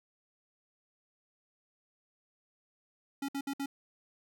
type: tone bursts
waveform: square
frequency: 277.2 Hz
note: C#4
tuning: in tune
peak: -34 dBFS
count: 4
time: 3.22-3.66 s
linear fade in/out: 5 ms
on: 65 ms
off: 60 ms
effects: none